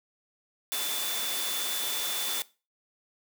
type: tone in noise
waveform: sine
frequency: 3501 Hz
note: A7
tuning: 9 cents flat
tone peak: -34 dBFS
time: 0.72-2.42 s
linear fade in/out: 0 ms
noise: white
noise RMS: -32 dBFS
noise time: 0.72-2.42 s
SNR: -5 dB
effects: noise-tail reverb RT60 0.3 s tail -19 dB re dry + high-pass 300 Hz 12 dB/octave